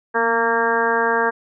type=harmonic tone with a mistuned harmonic; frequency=230 Hz; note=A#3; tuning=23 cents flat; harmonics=1 / 2 / 3 / 4 / 5 / 6 / 7 / 8; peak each=-30 / -21 / -26 / -22 / -25 / -29 / -21 / -31 dBFS; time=0.14-1.31 s; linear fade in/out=20 ms; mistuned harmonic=1; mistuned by=+47 cents; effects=none